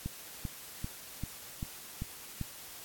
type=click train; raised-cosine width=5 ms; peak=-23 dBFS; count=7; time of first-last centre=0.06-2.413 s; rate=2.55 Hz; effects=white hiss -48 dBFS RMS until 2.84 s + AAC 64 kbps